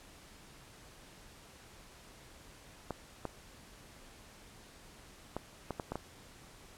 clicks, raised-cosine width 1 ms, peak -22 dBFS, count 7, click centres 2.907 / 3.253 / 5.366 / 5.707 / 5.798 / 5.92 / 5.956 s, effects pink hiss -56 dBFS RMS until 6.77 s + low-pass 11000 Hz 12 dB/octave

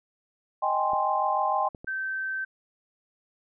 sine chord, Ab major seventh, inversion second, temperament equal, 622.3 / 784 / 830.6 / 1046.5 Hz, Eb5 / G5 / Ab5 / C6, 0 / 0 / 0 / 0 cents, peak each -31 / -27 / -29 / -27 dBFS, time 0.62-1.69 s, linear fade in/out 10 ms
clicks, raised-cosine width 2 ms, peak -28 dBFS, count 3, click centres 0.934 / 1.748 / 1.845 s
sine tone, 1549 Hz, G6, 21 cents flat, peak -28 dBFS, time 1.87-2.45 s, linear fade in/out 10 ms
effects none

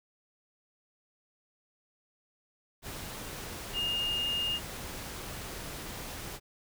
sine tone in noise, 2833 Hz, F7, 24 cents sharp, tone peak -29 dBFS, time 3.73-4.6 s, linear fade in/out 50 ms, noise pink, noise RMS -41 dBFS, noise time 2.82-6.4 s, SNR +9 dB, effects none

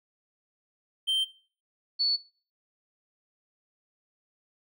triangle / sine tone pair in turn, 3131 / 4440 Hz, G7 / C#8, -3 / +2 cents, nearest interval tritone, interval 605 cents, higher second, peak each -22 dBFS, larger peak neither, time 1.07-1.25 / 1.99-2.17 s, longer neither, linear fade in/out 20 ms, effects noise-tail reverb RT60 0.4 s tail -19 dB re dry

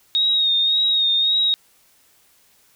sine tone with vibrato, 3739 Hz, A#7, 4 cents sharp, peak -15 dBFS, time 0.15-1.54 s, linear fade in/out 0 ms, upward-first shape sine, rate 1.8 Hz, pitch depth 42 cents each way, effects white hiss -57 dBFS RMS until 2.75 s

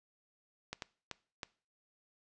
clicks, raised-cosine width 0.2 ms, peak -22 dBFS, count 4, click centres 0.73 / 0.822 / 1.113 / 1.432 s, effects noise-tail reverb RT60 0.4 s tail -21 dB re dry + resampled to 22050 Hz

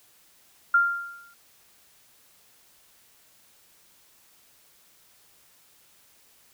sine tone with exponential decay, 1393 Hz, F6, 5 cents flat, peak -14 dBFS, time 0.74-1.34 s, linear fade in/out 5 ms, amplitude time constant 130 ms, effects white hiss -59 dBFS RMS until 6.53 s

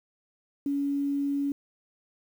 sine tone with quantisation, 281.8 Hz, C#4, 29 cents sharp, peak -25 dBFS, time 0.66-1.52 s, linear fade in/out 2 ms, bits 9, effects none

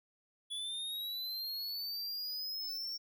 square linear sweep, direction up, 3405 to 5500 Hz, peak -38 dBFS, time 0.5-2.98 s, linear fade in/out 20 ms, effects none

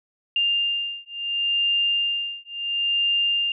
sine beating tone pair, 2800 / 2800.72 Hz, F7 / F7, +4 / +4 cents, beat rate 0.72 Hz, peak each -24 dBFS, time 0.36-3.52 s, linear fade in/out 2 ms, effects none

